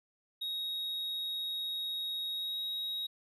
triangle tone with pitch glide, 3772 to 3796 Hz, A#7 to A#7, +20 to +31 cents, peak -33 dBFS, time 0.41-3.07 s, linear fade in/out 10 ms, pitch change +11 cents, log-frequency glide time 2.31-2.58 s, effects none

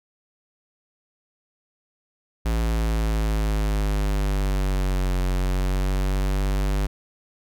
square linear two-way sweep, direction down then up, 56.4 to 45.84 to 49.57 Hz, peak -21 dBFS, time 2.45-6.87 s, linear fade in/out 10 ms, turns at 5.2 s, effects none

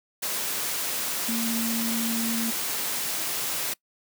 sine tone in noise, 229 Hz, A#3, 31 cents flat, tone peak -26 dBFS, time 1.28-2.51 s, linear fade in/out 10 ms, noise white, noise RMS -29 dBFS, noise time 0.22-3.74 s, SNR 0 dB, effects noise-tail reverb RT60 0.1 s tail -23 dB re dry + high-pass 150 Hz 12 dB/octave

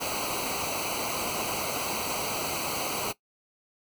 pink noise with comb filter, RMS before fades -31 dBFS, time 0-3.13 s, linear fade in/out 20 ms, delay 0.57 ms, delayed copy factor -0.95, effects noise-tail reverb RT60 0.1 s tail -18 dB re dry

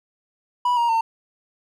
triangle tone with pitch steps, 980 / 942.3 / 906 Hz, B5 / A#5 / A#5, -14 / +18 / -50 cents, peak -15 dBFS, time 0.65-1.01 s, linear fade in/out 5 ms, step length 120 ms, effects none

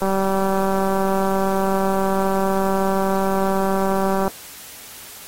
click train, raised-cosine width 1 ms, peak -8 dBFS, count 823, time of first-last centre 0.02-4.279 s, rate 193 Hz, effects white hiss -39 dBFS RMS until 5.27 s + AAC 48 kbps

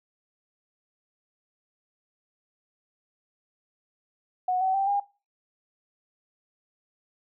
sine tone with pitch steps, 734 / 757.7 / 782.2 / 807.4 Hz, F#5 / F#5 / G5 / G#5, -14 / +41 / -4 / -49 cents, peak -22 dBFS, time 4.48-5 s, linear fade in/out 5 ms, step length 130 ms, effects noise-tail reverb RT60 0.3 s tail -20 dB re dry

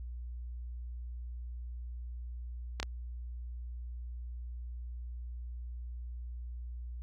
clicks, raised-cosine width 0.2 ms, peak -16 dBFS, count 2, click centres 2.8 / 2.829 s, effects added 60 Hz sine -39 dBFS peak until 7.02 s

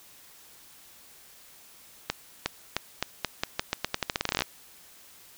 accelerating click train, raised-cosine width 0.2 ms, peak -8 dBFS, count 22, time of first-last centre 2.1-4.421 s, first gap 360 ms, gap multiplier 0.85, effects white hiss -53 dBFS RMS until 5.37 s

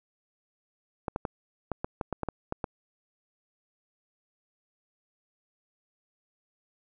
clicks, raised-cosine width 1 ms, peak -16 dBFS, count 11, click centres 1.082 / 1.161 / 1.252 / 1.717 / 1.845 / 2.012 / 2.127 / 2.233 / 2.287 / 2.524 / 2.642 s, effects none

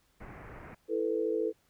pink low-pass noise, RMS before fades -47 dBFS, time 0.2-0.75 s, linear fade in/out 10 ms, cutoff 2300 Hz, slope 48 dB/octave
sine chord, E suspended fourth, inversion none, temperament equal, 329.6 / 440 / 493.9 Hz, E4 / A4 / B4, 0 / 0 / 0 cents, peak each -34 / -30 / -34 dBFS, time 0.88-1.53 s, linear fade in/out 50 ms
effects pink hiss -70 dBFS RMS until 1.69 s

